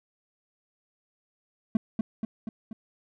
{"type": "tone with echo", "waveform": "triangle", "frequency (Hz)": 220.5, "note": "A3", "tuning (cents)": 4, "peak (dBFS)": -17, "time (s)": [1.75, 1.77], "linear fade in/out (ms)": 2, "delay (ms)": 240, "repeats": 4, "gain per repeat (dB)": -4, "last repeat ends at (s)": 2.73, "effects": []}